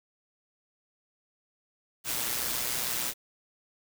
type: noise with amplitude modulation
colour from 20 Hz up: white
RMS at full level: -29 dBFS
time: 2.04-3.14 s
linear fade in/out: 50 ms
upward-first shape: sine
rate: 122 Hz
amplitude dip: 50%
effects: none